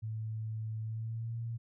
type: tone with pitch glide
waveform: sine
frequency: 110 to 115.67 Hz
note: A2 to A#2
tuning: 0 to -13 cents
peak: -35 dBFS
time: 0.02-1.58 s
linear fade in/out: 20 ms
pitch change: +87 cents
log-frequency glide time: 0.82-1.37 s
effects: none